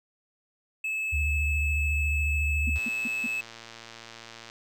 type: tone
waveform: triangle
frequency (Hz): 2600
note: E7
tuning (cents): -24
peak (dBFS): -26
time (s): 0.84-3.41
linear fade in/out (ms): 5
type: tone with vibrato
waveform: sine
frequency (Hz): 73.42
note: D2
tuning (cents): 0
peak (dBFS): -25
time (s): 1.12-2.79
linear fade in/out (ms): 20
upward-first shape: sine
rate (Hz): 14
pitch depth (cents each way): 68
type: tone bursts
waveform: sine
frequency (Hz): 234.6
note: A#3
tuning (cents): +11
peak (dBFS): -31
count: 4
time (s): 2.67-3.266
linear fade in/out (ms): 5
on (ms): 29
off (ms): 160
type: click train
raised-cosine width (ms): 0.2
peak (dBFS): -26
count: 201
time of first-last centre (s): 2.76-4.499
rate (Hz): 115
effects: none